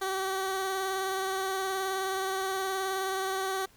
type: tone with vibrato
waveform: 15% pulse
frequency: 382.6 Hz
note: G4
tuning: 42 cents flat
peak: -23 dBFS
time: 0.01-3.66 s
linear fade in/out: 10 ms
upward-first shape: sine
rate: 19 Hz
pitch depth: 24 cents each way
effects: pink hiss -60 dBFS RMS until 3.76 s